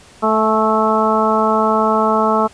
harmonic tone with a mistuned harmonic, 218.8 Hz, A3, 9 cents flat, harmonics 1 / 2 / 3 / 4 / 5 / 6, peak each -19 / -19 / -19 / -19 / -19 / -19 dBFS, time 0.22-2.48 s, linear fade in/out 20 ms, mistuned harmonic 4, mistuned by -20 cents, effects pink hiss -44 dBFS RMS until 2.53 s + resampled to 22050 Hz

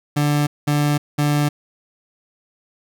30% pulse tone bursts, 146.83 Hz, D3, in tune, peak -13 dBFS, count 3, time 0.16-1.49 s, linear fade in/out 10 ms, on 310 ms, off 200 ms, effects none

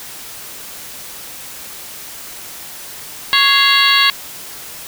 harmonic tone with a mistuned harmonic, 554.4 Hz, C#5, in tune, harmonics 2 / 3 / 4 / 5 / 6 / 7 / 8, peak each -17 / -17 / -17 / -17 / -17 / -17 / -17 dBFS, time 3.33-4.1 s, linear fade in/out 0 ms, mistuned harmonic 4, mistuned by -100 cents, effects white hiss -32 dBFS RMS until 4.87 s

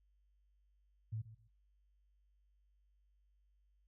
sine tone with echo, 110 Hz, A2, in tune, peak -38 dBFS, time 1.12-1.22 s, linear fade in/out 10 ms, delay 130 ms, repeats 2, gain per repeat -14 dB, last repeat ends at 1.48 s, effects noise-tail reverb RT60 0.4 s tail -22 dB re dry + added 50 Hz sine -70 dBFS peak until 3.87 s

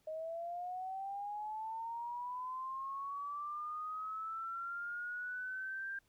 sine linear sweep, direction up, 622 to 1595 Hz, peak -39 dBFS, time 0.07-5.99 s, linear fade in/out 5 ms, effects pink hiss -75 dBFS RMS until 6.08 s

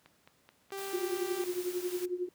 click train, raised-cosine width 0.3 ms, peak -37 dBFS, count 4, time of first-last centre 0.06-0.705 s, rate 4.65 Hz
sawtooth tone, 392 Hz, G4, in tune, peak -34 dBFS, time 0.72-1.44 s, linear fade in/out 0 ms
white noise, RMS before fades -45 dBFS, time 0.77-2.06 s, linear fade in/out 10 ms
sine tone with tremolo, 359 Hz, F4, 48 cents sharp, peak -28 dBFS, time 0.93-2.29 s, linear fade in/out 5 ms, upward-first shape triangle, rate 11 Hz, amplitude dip 90%
effects pink hiss -68 dBFS RMS until 2.34 s + high-pass 100 Hz 12 dB/octave

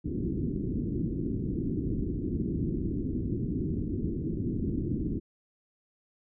white low-pass noise, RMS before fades -31 dBFS, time 0.04-5.2 s, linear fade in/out 20 ms, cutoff 350 Hz, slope 48 dB/octave, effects none

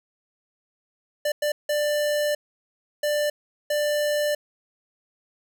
square tone bursts at uneven times, 592 Hz, D5, 14 cents sharp, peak -22 dBFS, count 5, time 1.25-1.32 / 1.42-1.52 / 1.69-2.35 / 3.03-3.3 / 3.7-4.35 s, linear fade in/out 5 ms, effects none

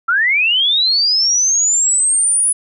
sine linear sweep, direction up, 1318.5 to 9970 Hz, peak -11 dBFS, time 0.08-2.53 s, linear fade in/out 10 ms, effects none

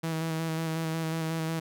sawtooth tone with vibrato, 161.7 Hz, E3, 33 cents flat, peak -25 dBFS, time 0.03-1.6 s, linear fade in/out 10 ms, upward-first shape square, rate 5.5 Hz, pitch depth 18 cents each way, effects none

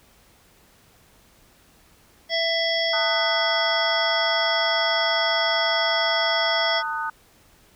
harmonic tone, 665 Hz, E5, 15 cents sharp, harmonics 1 / 3 / 5 / 7 / 8, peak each -25 / -26 / -26 / -33 / -28 dBFS, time 2.29-6.83 s, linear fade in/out 50 ms
sine chord, D# diminished, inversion second, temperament just, 896 / 1244.5 / 1493.4 Hz, A5 / D#6 / F#6, +31 / 0 / +16 cents, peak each -29 dBFS, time 2.93-7.1 s, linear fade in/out 5 ms
clicks, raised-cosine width 0.2 ms, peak -31 / -41 / -32 dBFS, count 3, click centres 3.321 / 4.27 / 5.518 s
effects pink hiss -56 dBFS RMS until 7.75 s

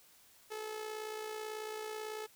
sawtooth tone with amplitude modulation, 431.8 Hz, A4, 33 cents flat, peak -34 dBFS, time 0.5-2.27 s, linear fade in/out 20 ms, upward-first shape sine, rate 58.2 Hz, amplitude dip 50%, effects white hiss -63 dBFS RMS until 2.35 s

